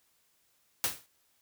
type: noise with exponential decay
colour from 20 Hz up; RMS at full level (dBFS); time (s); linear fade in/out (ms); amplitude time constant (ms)
white; -26; 0.84-1.06; 0; 46
effects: white hiss -71 dBFS RMS until 1.41 s